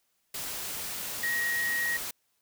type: tone in noise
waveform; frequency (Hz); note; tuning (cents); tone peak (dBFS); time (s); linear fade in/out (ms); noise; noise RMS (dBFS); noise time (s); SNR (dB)
sine; 1890; A#6; +23; -27; 1.23-1.97; 5; white; -36; 0.34-2.11; +6
effects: white hiss -74 dBFS RMS until 2.41 s